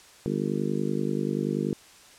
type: harmonic tone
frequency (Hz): 50.4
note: G1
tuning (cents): +49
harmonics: 3 / 4 / 5 / 6 / 7 / 8 / 9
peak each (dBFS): -32 / -30 / -32 / -36 / -32 / -35 / -36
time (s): 0.26-1.73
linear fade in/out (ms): 0
effects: white hiss -52 dBFS RMS until 2.18 s + low-pass 9000 Hz 12 dB/octave